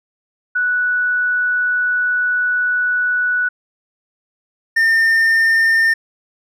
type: tone pair in turn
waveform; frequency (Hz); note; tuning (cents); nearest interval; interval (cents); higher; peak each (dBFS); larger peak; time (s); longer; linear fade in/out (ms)
sine / triangle; 1477 / 1810.4; F#6 / A6; -3 / +49; major third; 352; second; -14 / -9; second; 0.55-3.49 / 4.76-5.94; first; 10
effects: none